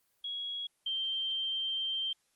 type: tone pair in turn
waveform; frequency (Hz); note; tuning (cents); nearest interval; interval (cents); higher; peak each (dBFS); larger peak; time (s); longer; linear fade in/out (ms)
sine; 3322 / 3144; G#7 / G7; 0 / +4; minor second; 96; first; -35 / -31; second; 0.24-0.67 / 0.86-2.13; second; 5
effects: white hiss -74 dBFS RMS until 2.35 s + Opus 24 kbps